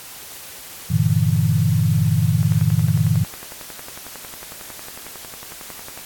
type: chord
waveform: sine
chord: E half-diminished seventh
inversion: first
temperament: equal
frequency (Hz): 98 / 116.54 / 146.83 / 164.81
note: G2 / Bb2 / D3 / E3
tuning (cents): 0 / 0 / 0 / 0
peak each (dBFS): -21 / -19 / -20 / -20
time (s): 0.9-3.24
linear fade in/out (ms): 10
type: click train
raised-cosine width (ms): 0.5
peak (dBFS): -21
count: 40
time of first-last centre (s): 2.43-5.975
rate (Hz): 11
effects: white hiss -37 dBFS RMS until 6.05 s + AAC 64 kbps